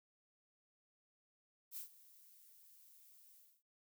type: noise with ADSR envelope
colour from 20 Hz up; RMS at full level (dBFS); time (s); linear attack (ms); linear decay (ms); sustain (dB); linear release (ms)
violet; -45; 1.71-3.63; 61; 110; -19; 260
effects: none